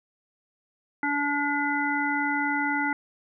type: harmonic tone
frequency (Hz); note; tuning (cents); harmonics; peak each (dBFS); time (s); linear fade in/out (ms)
288; D4; -34; 1 / 3 / 5 / 7; -29 / -29 / -29 / -29; 1.03-2.93; 2
effects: none